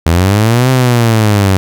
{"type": "linear two-way sweep", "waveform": "sawtooth", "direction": "up then down", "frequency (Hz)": [79, 131.2, 93.2], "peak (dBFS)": -3, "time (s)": [0.06, 1.57], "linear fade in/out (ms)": 0, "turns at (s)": 0.7, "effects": []}